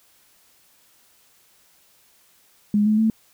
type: tone with pitch steps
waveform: sine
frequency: 207.7 / 214.3 / 221.1 Hz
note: G#3 / A3 / A3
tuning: 0 / -45 / +9 cents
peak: -15 dBFS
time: 2.74-3.1 s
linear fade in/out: 2 ms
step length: 120 ms
effects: white hiss -58 dBFS RMS until 3.33 s